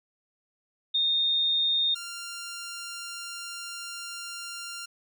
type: tone pair in turn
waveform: sine / 10% pulse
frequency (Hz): 3669 / 1390.3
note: A#7 / F6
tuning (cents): -28 / -8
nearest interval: octave + perfect fourth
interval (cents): 1680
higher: first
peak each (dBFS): -22 / -28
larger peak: first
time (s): 0.94-1.95 / 1.95-4.86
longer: second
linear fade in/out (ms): 10
effects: none